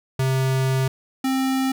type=tone pair in turn; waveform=square; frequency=132.1 / 264.2 Hz; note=C3 / C4; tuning=+17 / +17 cents; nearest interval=octave; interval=1200 cents; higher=second; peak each=-19 / -20 dBFS; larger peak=first; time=0.19-0.88 / 1.24-1.72 s; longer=first; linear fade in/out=5 ms; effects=none